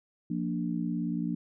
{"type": "chord", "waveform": "sine", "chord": "Bb major", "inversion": "second", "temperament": "equal", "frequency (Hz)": [174.61, 233.1, 293.7], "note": ["F3", "Bb3", "D4"], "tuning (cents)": [0, 0, 0], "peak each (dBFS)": [-32, -33, -34], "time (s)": [0.3, 1.35], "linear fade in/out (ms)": 5, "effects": []}